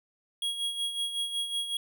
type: tone with tremolo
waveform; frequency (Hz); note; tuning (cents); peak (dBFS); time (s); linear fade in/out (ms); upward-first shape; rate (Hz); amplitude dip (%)
square; 3300; G#7; -12; -28; 0.42-1.77; 2; sine; 5.4; 60
effects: none